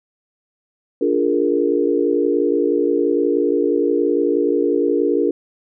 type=chord; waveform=sine; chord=Bb dominant seventh; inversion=first; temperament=equal with one note detuned; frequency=290.3 / 349.2 / 415.3 / 466.2 Hz; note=D4 / F4 / Ab4 / Bb4; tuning=-20 / 0 / 0 / 0 cents; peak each=-20 dBFS; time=1.01-5.31 s; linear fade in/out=5 ms; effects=none